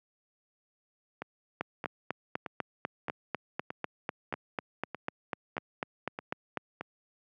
two click trains, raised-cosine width 0.5 ms, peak -21 / -16 dBFS, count 10 / 21, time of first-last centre 1.22-6.81 / 1.61-6.573 s, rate 1.61 / 4.03 Hz, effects high-pass 150 Hz 12 dB/octave

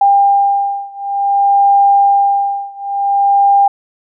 sine beating tone pair, 799 / 799.55 Hz, G5 / G5, +33 / +34 cents, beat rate 0.55 Hz, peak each -11 / -12 dBFS, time 0.01-3.68 s, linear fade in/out 5 ms, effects none

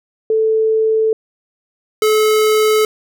sine / square tone pair in turn, 440.4 / 431.1 Hz, A4 / A4, +2 / -35 cents, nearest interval unison, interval 37 cents, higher first, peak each -11 dBFS, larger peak neither, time 0.3-1.13 / 2.02-2.85 s, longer neither, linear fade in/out 2 ms, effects none

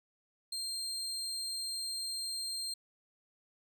30% pulse tone, 4186 Hz, C8, in tune, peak -33 dBFS, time 0.52-2.74 s, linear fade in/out 5 ms, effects none

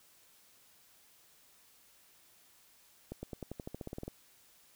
accelerating click train, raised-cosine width 2 ms, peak -27 dBFS, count 14, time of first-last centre 3.12-4.08 s, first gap 110 ms, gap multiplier 0.93, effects white hiss -64 dBFS RMS until 4.75 s

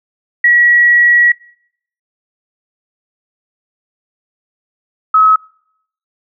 sine tone pair in turn, 1922 / 1282.8 Hz, B6 / E6, -48 / -48 cents, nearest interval perfect fifth, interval 700 cents, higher first, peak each -5 dBFS, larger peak neither, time 0.44-1.32 / 5.14-5.36 s, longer first, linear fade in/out 5 ms, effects noise-tail reverb RT60 0.7 s tail -25 dB re dry

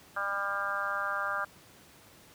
harmonic tone, 199.7 Hz, G3, 32 cents sharp, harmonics 3 / 4 / 5 / 6 / 7 / 8, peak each -40 / -41 / -41 / -34 / -35 / -36 dBFS, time 0.16-1.45 s, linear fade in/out 10 ms, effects pink hiss -56 dBFS RMS until 2.34 s + high-pass 80 Hz 12 dB/octave

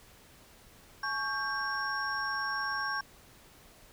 sine tone cluster, 851 / 1114 / 1587 / 5530 Hz, G#5 / C#6 / G6 / F8, +42 / +8 / +21 / -18 cents, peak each -40 / -35 / -33 / -40 dBFS, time 1.03-3.01 s, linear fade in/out 5 ms, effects tanh soft clip ceiling -20 dBFS + pink hiss -57 dBFS RMS until 3.92 s

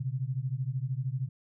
sine beating tone pair, 124.8 / 137.8 Hz, B2 / C#3, +19 / -10 cents, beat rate 13 Hz, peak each -32 / -33 dBFS, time 0-1.29 s, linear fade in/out 10 ms, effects none

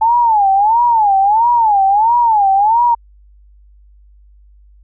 sine tone with vibrato, 863 Hz, A5, 34 cents flat, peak -8 dBFS, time 0.01-2.95 s, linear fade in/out 10 ms, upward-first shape sine, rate 1.5 Hz, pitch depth 190 cents each way, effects added 50 Hz sine -42 dBFS peak until 4.83 s

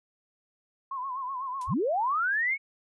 sine tone with vibrato, 1046.5 Hz, C6, in tune, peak -31 dBFS, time 0.91-1.74 s, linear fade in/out 5 ms, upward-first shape sine, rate 8 Hz, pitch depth 96 cents each way
blue noise with exponential decay, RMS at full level -38 dBFS, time 1.61-1.7 s, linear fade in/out 5 ms, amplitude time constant 19 ms
sine linear sweep, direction up, 42.08 to 2251 Hz, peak -24 dBFS, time 1.67-2.58 s, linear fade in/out 50 ms
effects resampled to 22050 Hz

